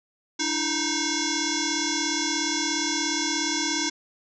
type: tone with frequency modulation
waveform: sine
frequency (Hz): 2794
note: F7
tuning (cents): 0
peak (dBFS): -23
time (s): 0.39-3.9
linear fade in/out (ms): 10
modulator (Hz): 625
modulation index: 5.9
effects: none